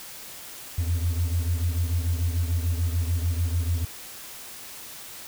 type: beating tone pair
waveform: triangle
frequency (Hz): 83.7 / 90.5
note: E2 / F#2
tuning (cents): +27 / -38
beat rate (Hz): 6.8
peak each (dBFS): -20 / -25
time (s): 0.78-3.85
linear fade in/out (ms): 5
effects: tanh soft clip ceiling -18 dBFS + white hiss -41 dBFS RMS until 5.27 s